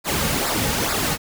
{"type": "noise with flanger", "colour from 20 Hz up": "pink", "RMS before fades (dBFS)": -22, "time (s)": [0.04, 1.18], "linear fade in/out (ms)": 50, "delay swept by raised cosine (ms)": [0.32, 3.02], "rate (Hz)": 2.3, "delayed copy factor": -0.65, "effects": []}